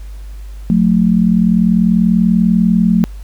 sine tone pair together, 179.79 / 220 Hz, F#3 / A3, -49 / 0 cents, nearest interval minor third, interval 349 cents, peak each -11 dBFS, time 0.7-3.04 s, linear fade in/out 0 ms, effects added 50 Hz sine -26 dBFS peak until 3.23 s + pink hiss -47 dBFS RMS until 3.23 s

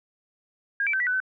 sine tone with pitch steps, 1623 / 2323 / 1544 / 1953 / 1497 / 1523 Hz, G#6 / D7 / G6 / B6 / F#6 / F#6, -40 / -20 / -27 / -20 / +20 / +50 cents, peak -22 dBFS, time 0.8-1.202 s, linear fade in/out 2 ms, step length 67 ms, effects none

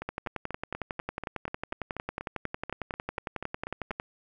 two click trains, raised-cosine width 0.5 ms, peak -17 / -20 dBFS, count 44 / 17, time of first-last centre 0.09-3.999 / 0.02-3.913 s, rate 11 / 4.11 Hz, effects none

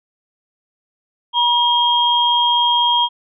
sine tone pair together, 961 / 3232 Hz, B5 / G#7, -48 / -48 cents, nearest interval octave + major sixth, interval 2100 cents, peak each -15 dBFS, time 1.33-3.09 s, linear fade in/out 50 ms, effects none

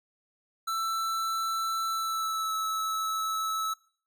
square tone with pitch glide, 1331 to 1303.6 Hz, E6 to E6, +16 to -20 cents, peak -29 dBFS, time 0.67-3.74 s, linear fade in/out 10 ms, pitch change -36 cents, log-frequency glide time 1.87-2.54 s, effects noise-tail reverb RT60 0.5 s tail -22 dB re dry

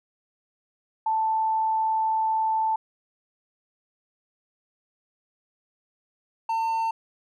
sine / triangle tone pair in turn, 882 / 901.6 Hz, A5 / A5, +4 / +42 cents, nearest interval unison, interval 38 cents, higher second, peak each -21 dBFS, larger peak neither, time 1.06-2.76 / 6.49-6.91 s, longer first, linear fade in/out 5 ms, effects none

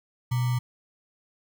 sine tone with sample-and-hold, 123.47 Hz, B2, in tune, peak -22 dBFS, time 0.31-0.59 s, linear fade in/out 10 ms, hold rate 1050 Hz, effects none

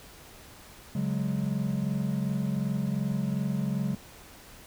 triangle chord, C# suspended fourth, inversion none, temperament equal with one note detuned, 140.36 / 185 / 207.7 Hz, C#3 / F#3 / G#3, +22 / 0 / 0 cents, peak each -29 dBFS, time 0.95-3.95 s, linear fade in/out 5 ms, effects pink hiss -50 dBFS RMS until 4.66 s

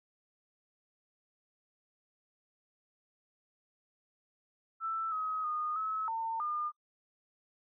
sine tone with pitch steps, 1326 / 1269 / 1229 / 1291 / 904 / 1210 Hz, E6 / D#6 / D#6 / E6 / A5 / D#6, +10 / +34 / -22 / -37 / +47 / -49 cents, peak -32 dBFS, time 4.8-6.72 s, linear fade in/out 50 ms, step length 320 ms, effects noise-tail reverb RT60 0.1 s tail -24 dB re dry

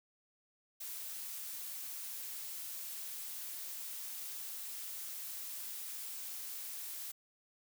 blue noise, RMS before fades -44 dBFS, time 0.8-7.12 s, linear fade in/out 10 ms, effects none

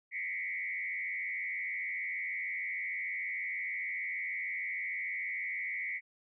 sine tone with frequency modulation, 2113 Hz, C7, 16 cents sharp, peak -34 dBFS, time 0.11-6.01 s, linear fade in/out 50 ms, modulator 86.5 Hz, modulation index 1.9, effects none

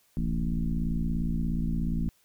sine tone with frequency modulation, 103.83 Hz, G#2, in tune, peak -25 dBFS, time 0.17-2.09 s, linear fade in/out 0 ms, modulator 57.1 Hz, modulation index 2.5, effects white hiss -66 dBFS RMS until 2.24 s

